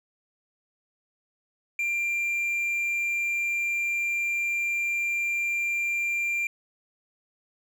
triangle tone, 2378 Hz, D7, 21 cents sharp, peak -23 dBFS, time 1.79-6.47 s, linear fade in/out 2 ms, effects none

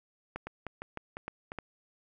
two click trains, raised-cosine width 0.5 ms, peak -24 / -22 dBFS, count 4 / 5, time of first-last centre 0.47-1.519 / 0.36-1.587 s, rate 2.86 / 3.26 Hz, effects none

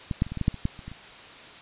clicks, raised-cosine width 5 ms, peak -15 / -9 / -26 / -21 / -19 / -14 / -8 / -25 / -12 / -30 / -25 / -29 dBFS, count 12, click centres 0.112 / 0.221 / 0.266 / 0.32 / 0.373 / 0.413 / 0.481 / 0.543 / 0.654 / 0.792 / 0.88 / 0.916 s, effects white hiss -45 dBFS RMS until 1.61 s + resampled to 8000 Hz

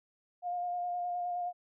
sine tone with vibrato, 709 Hz, F5, 26 cents sharp, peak -32 dBFS, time 0.42-1.53 s, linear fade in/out 50 ms, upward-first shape square, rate 9.6 Hz, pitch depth 14 cents each way, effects none

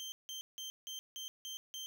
30% pulse tone bursts, 3136 Hz, G7, in tune, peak -39 dBFS, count 7, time 0-1.86 s, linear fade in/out 0 ms, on 120 ms, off 170 ms, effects none

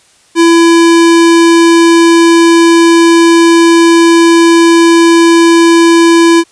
square tone, 335 Hz, E4, 28 cents sharp, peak -3 dBFS, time 0.35-6.44 s, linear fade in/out 50 ms, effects white hiss -46 dBFS RMS until 6.51 s + resampled to 22050 Hz

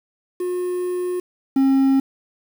triangle tone pair in turn, 359.6 / 269.4 Hz, F#4 / C#4, -49 / -49 cents, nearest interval perfect fourth, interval 500 cents, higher first, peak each -19 / -11 dBFS, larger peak second, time 0.4-1.2 / 1.56-2 s, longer first, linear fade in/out 5 ms, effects 7-bit

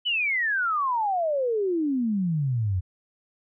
sine exponential sweep, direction down, 3041 to 87.31 Hz, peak -22 dBFS, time 0.05-2.81 s, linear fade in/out 20 ms, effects none

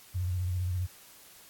sine tone with vibrato, 90.3 Hz, F#2, 42 cents flat, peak -28 dBFS, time 0.14-0.87 s, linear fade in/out 20 ms, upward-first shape sine, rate 15 Hz, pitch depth 64 cents each way, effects white hiss -54 dBFS RMS until 1.49 s + AAC 64 kbps

